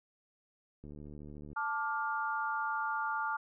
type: click train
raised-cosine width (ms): 3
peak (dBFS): -36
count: 52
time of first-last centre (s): 0.84-1.53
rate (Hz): 73.9
type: chord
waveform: sine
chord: D minor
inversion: second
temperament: just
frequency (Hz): 881 / 1174.7 / 1409.6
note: A5 / D6 / F6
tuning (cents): +2 / 0 / +16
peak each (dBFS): -36 / -37 / -36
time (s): 1.56-3.37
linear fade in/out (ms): 10
effects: none